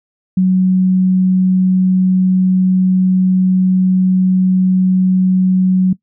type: tone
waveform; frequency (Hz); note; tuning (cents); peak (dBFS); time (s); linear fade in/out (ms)
sine; 185.7; F#3; +7; -8; 0.37-5.93; 5
effects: noise-tail reverb RT60 0.1 s tail -19 dB re dry